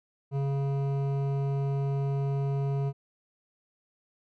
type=tone with hard clipping; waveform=sine; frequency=138.59 Hz; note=C#3; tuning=in tune; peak=-28 dBFS; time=0.31-2.93 s; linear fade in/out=50 ms; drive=12 dB; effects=none